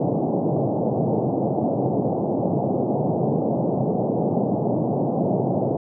pink band-pass noise, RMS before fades -22 dBFS, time 0-5.77 s, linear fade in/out 5 ms, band 120 to 780 Hz, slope 48 dB/octave, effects none

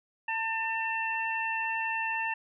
harmonic tone, 898 Hz, A5, 35 cents sharp, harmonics 1 / 2 / 3, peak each -33 / -33 / -33 dBFS, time 0.28-2.34 s, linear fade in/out 5 ms, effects none

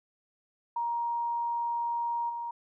sine tone with level steps, 941 Hz, A#5, 16 cents sharp, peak -28 / -33 dBFS, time 0.76-2.51 s, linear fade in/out 5 ms, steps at 2.29 s, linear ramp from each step 10 ms, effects none

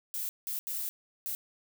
violet noise bursts at uneven times, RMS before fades -35 dBFS, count 4, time 0.14-0.29 / 0.47-0.59 / 0.67-0.89 / 1.26-1.35 s, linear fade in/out 0 ms, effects none

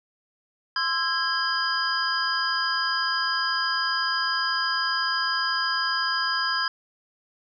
sine tone cluster, 1044 / 1330 / 1637 / 3134 / 4924 Hz, C6 / E6 / G#6 / G7 / D#8, -4 / +15 / -25 / -1 / -19 cents, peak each -30 / -30 / -27 / -36 / -27 dBFS, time 0.76-6.68 s, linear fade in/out 2 ms, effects none

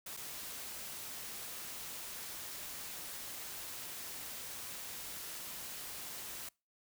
white noise with dropouts, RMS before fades -45 dBFS, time 0.06-6.49 s, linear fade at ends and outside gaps 5 ms, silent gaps 0.167-0.171 s, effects noise-tail reverb RT60 0.3 s tail -26 dB re dry

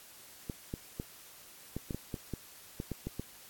clicks, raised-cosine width 3 ms, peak -23 dBFS, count 12, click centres 0.498 / 0.739 / 0.999 / 1.766 / 1.908 / 1.946 / 2.142 / 2.337 / 2.801 / 2.917 / 3.07 / 3.196 s, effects white hiss -54 dBFS RMS until 3.49 s + AAC 64 kbps

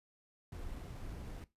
brown noise with sample-and-hold, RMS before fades -45 dBFS, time 0.52-1.44 s, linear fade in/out 2 ms, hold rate 11025 Hz, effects noise-tail reverb RT60 0.2 s tail -17 dB re dry + resampled to 32000 Hz

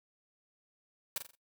white noise with echo, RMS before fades -34 dBFS, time 1.16-1.18 s, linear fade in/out 2 ms, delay 43 ms, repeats 4, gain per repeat -8 dB, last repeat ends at 1.352 s, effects noise-tail reverb RT60 0.1 s tail -18 dB re dry

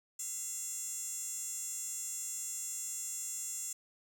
15% pulse tone with high-pass filter, 686 Hz, F5, 31 cents flat, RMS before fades -40 dBFS, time 0.19-3.73 s, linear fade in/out 5 ms, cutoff 7600 Hz, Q 3.9, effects none

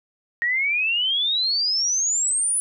sine exponential sweep, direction up, 1864 to 10110 Hz, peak -19 dBFS, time 0.42-2.6 s, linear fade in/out 0 ms, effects none

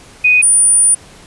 sine tone pair in turn, 2489 / 9397 Hz, D#7 / D9, 0 / 0 cents, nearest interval octave + major seventh, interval 2300 cents, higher second, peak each -6 dBFS, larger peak neither, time 0.24-0.42 / 0.42-0.95 s, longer second, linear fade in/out 10 ms, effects pink hiss -40 dBFS RMS until 1.26 s + resampled to 24000 Hz

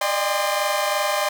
sawtooth tone cluster, 591 / 614 / 802 / 1041 Hz, D5 / D#5 / G5 / C6, +11 / -23 / +39 / -9 cents, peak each -22 dBFS, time 0.01-1.29 s, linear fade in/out 5 ms, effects none

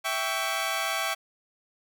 15% pulse chord, C# diminished, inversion first, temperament equal with one note detuned, 659.3 / 784 / 1124.2 Hz, E5 / G5 / C#6, 0 / 0 / +24 cents, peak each -25 dBFS, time 0.04-1.15 s, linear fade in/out 20 ms, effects none

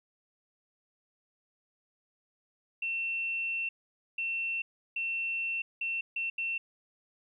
sine tone bursts at uneven times, 2700 Hz, E7, 41 cents sharp, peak -30 dBFS, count 6, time 2.82-3.69 / 4.18-4.62 / 4.96-5.62 / 5.81-6.01 / 6.16-6.3 / 6.38-6.58 s, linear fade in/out 5 ms, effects 12-bit

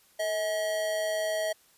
square tone with amplitude modulation, 639 Hz, D#5, 46 cents sharp, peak -26 dBFS, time 0.19-1.53 s, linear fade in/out 10 ms, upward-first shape sine, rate 196 Hz, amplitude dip 45%, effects white hiss -62 dBFS RMS until 1.77 s + resampled to 32000 Hz

